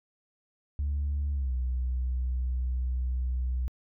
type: tone with pitch glide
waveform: sine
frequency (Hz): 71.7 to 62.78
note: D2 to B1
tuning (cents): -41 to +29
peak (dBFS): -25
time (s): 0.79-3.68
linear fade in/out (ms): 0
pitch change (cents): -230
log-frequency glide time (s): 1.32-1.53
effects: tanh soft clip ceiling -24 dBFS